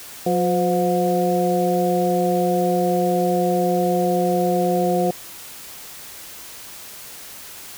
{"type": "harmonic tone with a mistuned harmonic", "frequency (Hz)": 179.6, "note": "F3", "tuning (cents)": 49, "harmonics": [1, 2, 3, 4], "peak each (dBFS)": [-22, -22, -22, -22], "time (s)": [0.26, 5.11], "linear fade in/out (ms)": 5, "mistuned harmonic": 3, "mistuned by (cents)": -75, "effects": ["white hiss -38 dBFS RMS until 7.77 s"]}